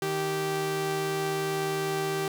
sawtooth tone pair together, 155.4 / 389.9 Hz, D#3 / G4, -2 / -9 cents, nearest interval octave + major third, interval 1593 cents, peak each -30 / -24 dBFS, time 0.02-2.28 s, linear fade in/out 2 ms, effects none

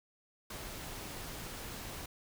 pink noise, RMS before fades -44 dBFS, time 0.5-2.06 s, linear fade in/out 5 ms, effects none

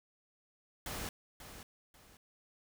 pink noise with echo, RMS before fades -41 dBFS, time 0.86-1.09 s, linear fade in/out 2 ms, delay 540 ms, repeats 2, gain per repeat -10 dB, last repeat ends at 2.17 s, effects none

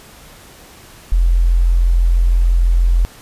sine tone, 43.07 Hz, F1, 23 cents flat, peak -9 dBFS, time 1.12-3.05 s, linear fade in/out 0 ms, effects pink hiss -41 dBFS RMS until 3.21 s + resampled to 32000 Hz

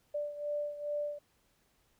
sine beating tone pair, 587.3 / 589.7 Hz, D5 / D5, 0 / +7 cents, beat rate 2.4 Hz, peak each -35 / -40 dBFS, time 0.14-1.19 s, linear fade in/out 10 ms, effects pink hiss -72 dBFS RMS until 1.99 s

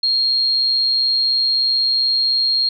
sine tone, 4241 Hz, C8, 23 cents sharp, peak -14 dBFS, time 0.03-2.69 s, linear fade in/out 5 ms, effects none

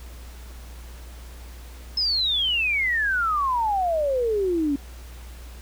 sine exponential sweep, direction down, 5220 to 273.7 Hz, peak -20 dBFS, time 1.97-4.76 s, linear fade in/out 5 ms, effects added 60 Hz sine -38 dBFS peak until 5.61 s + pink hiss -48 dBFS RMS until 5.61 s

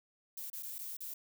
violet noise with dropouts, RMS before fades -43 dBFS, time 0.37-1.14 s, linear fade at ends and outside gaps 5 ms, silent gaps 0.501-0.53 / 0.626-0.63 / 0.784-0.788 / 0.969-1.005 s, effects none

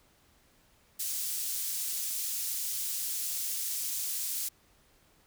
pink high-pass noise, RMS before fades -34 dBFS, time 0.99-4.49 s, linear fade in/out 10 ms, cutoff 7000 Hz, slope 12 dB/octave, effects pink hiss -65 dBFS RMS until 5.26 s

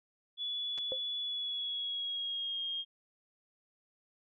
sine tone with pitch glide, 3421 to 3236 Hz, A7 to G#7, -49 to -46 cents, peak -34 dBFS, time 0.37-2.85 s, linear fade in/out 50 ms, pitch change -97 cents, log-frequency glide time 1.21-2.61 s
clicks, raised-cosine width 0.2 ms, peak -30 dBFS, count 2, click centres 0.778 / 0.785 s
sine tone with exponential decay, 523.3 Hz, C5, in tune, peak -31 dBFS, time 0.92-1.01 s, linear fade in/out 0 ms, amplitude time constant 18 ms
effects none

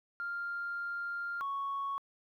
sine tone pair in turn, 1396.9 / 1108.7 Hz, F6 / C#6, 0 / 0 cents, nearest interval major third, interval 400 cents, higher first, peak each -34 / -32 dBFS, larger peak second, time 0.2-1.41 / 1.41-1.98 s, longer first, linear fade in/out 0 ms, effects tanh soft clip ceiling -30 dBFS + 12-bit

